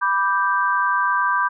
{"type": "chord", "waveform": "sine", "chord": "G major", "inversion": "first", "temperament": "equal", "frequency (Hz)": [987.8, 1174.7, 1568], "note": ["B5", "D6", "G6"], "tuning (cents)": [0, 0, 0], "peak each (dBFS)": -21, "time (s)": [0.01, 1.49], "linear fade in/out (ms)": 20, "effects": []}